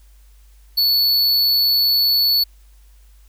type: tone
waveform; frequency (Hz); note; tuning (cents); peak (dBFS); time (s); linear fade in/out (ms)
square; 4435; C#8; 0; -14; 0.77-2.44; 10
effects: added 50 Hz sine -45 dBFS peak until 3.28 s + white hiss -59 dBFS RMS until 3.28 s